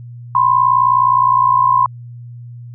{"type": "tone pair together", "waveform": "sine", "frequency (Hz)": [998, 1057.6], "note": ["B5", "C6"], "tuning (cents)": [18, 18], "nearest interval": "minor second", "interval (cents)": 100, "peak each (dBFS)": -12, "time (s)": [0.35, 1.86], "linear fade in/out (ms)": 2, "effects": ["added 120 Hz sine -30 dBFS peak until 2.74 s"]}